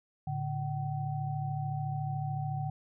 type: tone cluster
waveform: sine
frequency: 109.8 / 143.6 / 761 Hz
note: A2 / D3 / F#5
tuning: -3 / -39 / +48 cents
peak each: -38 / -33 / -38 dBFS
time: 0.27-2.7 s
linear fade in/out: 5 ms
effects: none